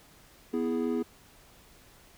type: chord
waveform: triangle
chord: E major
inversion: second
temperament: equal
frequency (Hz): 246.9 / 329.6 / 415.3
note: B3 / E4 / G#4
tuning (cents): 0 / 0 / 0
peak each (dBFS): -28 / -31 / -30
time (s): 0.53-1.03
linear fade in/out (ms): 10
effects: pink hiss -57 dBFS RMS until 2.17 s